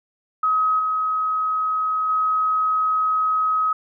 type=tone with level steps; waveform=sine; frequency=1270 Hz; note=D#6; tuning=35 cents sharp; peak=-16 / -19 / -17 dBFS; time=0.43-3.73 s; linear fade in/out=5 ms; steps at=0.79 / 2.09 s; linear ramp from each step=5 ms; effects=none